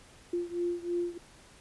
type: beating tone pair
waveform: sine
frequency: 347.3 / 350.4 Hz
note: F4 / F4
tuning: -10 / +6 cents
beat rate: 3.1 Hz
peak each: -32 / -34 dBFS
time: 0.33-1.18 s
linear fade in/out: 5 ms
effects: pink hiss -56 dBFS RMS until 1.6 s + resampled to 24000 Hz